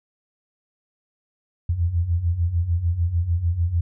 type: beating tone pair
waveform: sine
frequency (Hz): 81.3 / 88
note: E2 / F2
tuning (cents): -23 / +14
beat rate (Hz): 6.7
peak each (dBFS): -25 / -20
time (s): 1.69-3.81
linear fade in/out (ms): 5
effects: none